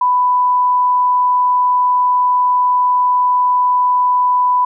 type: tone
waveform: sine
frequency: 994 Hz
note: B5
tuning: 11 cents sharp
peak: -10 dBFS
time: 0.01-4.65 s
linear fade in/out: 5 ms
effects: none